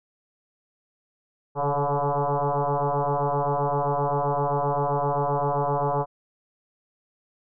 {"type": "tone with frequency modulation", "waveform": "sine", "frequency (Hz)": 146.83, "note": "D3", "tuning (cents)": 0, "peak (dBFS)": -21, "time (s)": [1.55, 6.06], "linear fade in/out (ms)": 50, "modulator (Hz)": 143, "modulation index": 6.6, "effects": []}